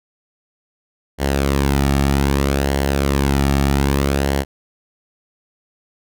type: tone with flanger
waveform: sawtooth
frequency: 69.3 Hz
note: C#2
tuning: in tune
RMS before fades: -17 dBFS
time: 1.18-4.45 s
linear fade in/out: 50 ms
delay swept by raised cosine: 0.8 to 2 ms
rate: 0.63 Hz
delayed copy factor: -0.5
effects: none